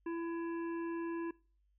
harmonic tone, 335.1 Hz, E4, 29 cents sharp, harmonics 1 / 3 / 5 / 7 / 8, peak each -36 / -47 / -51 / -64 / -59 dBFS, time 0.06-1.31 s, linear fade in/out 5 ms, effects noise-tail reverb RT60 0.4 s tail -24 dB re dry + added 50 Hz sine -70 dBFS peak until 1.78 s

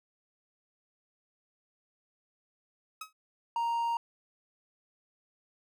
sawtooth tone with exponential decay, 1275 Hz, D#6, 42 cents sharp, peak -32 dBFS, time 3.01-3.13 s, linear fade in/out 5 ms, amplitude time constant 24 ms
triangle tone, 932.3 Hz, A#5, in tune, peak -26 dBFS, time 3.56-3.97 s, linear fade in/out 2 ms
effects none

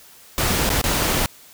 pink noise with dropouts, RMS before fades -20 dBFS, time 0.38-1.26 s, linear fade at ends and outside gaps 0 ms, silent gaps 0.692-0.702 / 0.814-0.84 s, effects white hiss -47 dBFS RMS until 1.53 s

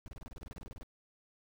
brown noise bursts, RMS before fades -45 dBFS, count 16, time 0.06-0.831 s, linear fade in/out 0 ms, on 21 ms, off 29 ms, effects none

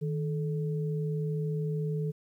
sine tone pair together, 155.56 / 432.2 Hz, D#3 / A4, 0 / -31 cents, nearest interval octave + tritone, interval 1769 cents, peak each -29 / -36 dBFS, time 0.01-2.12 s, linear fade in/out 20 ms, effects 11-bit

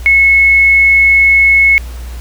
sine tone, 2190 Hz, C#7, 22 cents flat, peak -4 dBFS, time 0.06-1.78 s, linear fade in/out 0 ms, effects added 60 Hz sine -22 dBFS peak until 2.2 s + pink hiss -36 dBFS RMS until 2.2 s

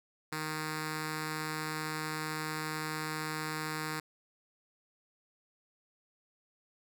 5% pulse tone with notch filter, 155.56 Hz, D#3, in tune, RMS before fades -37 dBFS, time 0.32-4 s, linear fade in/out 5 ms, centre 640 Hz, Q 1.5, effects none

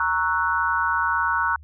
sine chord, F# dominant seventh, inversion first, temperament equal, 932.3 / 1108.7 / 1318.5 / 1480 Hz, A#5 / C#6 / E6 / F#6, 0 / 0 / 0 / 0 cents, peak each -25 / -26 / -27 / -23 dBFS, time 0-1.56 s, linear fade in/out 2 ms, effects added 75 Hz sine -42 dBFS peak until 1.63 s

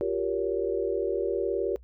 sine chord, G half-diminished seventh, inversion third, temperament just, 352.8 / 392 / 470.4 / 564.5 Hz, F4 / G4 / Bb4 / Db5, +18 / 0 / +16 / +31 cents, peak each -32 / -29 / -30 / -33 dBFS, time 0.01-1.76 s, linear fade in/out 0 ms, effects noise-tail reverb RT60 0.1 s tail -23 dB re dry + added 60 Hz sine -48 dBFS peak until 1.83 s

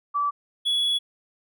sine / triangle tone pair in turn, 1156 / 3381 Hz, D6 / G#7, -28 / +30 cents, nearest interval octave + perfect fifth, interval 1858 cents, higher second, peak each -21 / -19 dBFS, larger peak second, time 0.14-0.31 / 0.65-0.99 s, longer second, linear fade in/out 20 ms, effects none

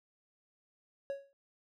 triangle tone with exponential decay, 554.4 Hz, C#5, in tune, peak -30 dBFS, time 1.1-1.33 s, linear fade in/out 0 ms, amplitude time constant 48 ms, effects none

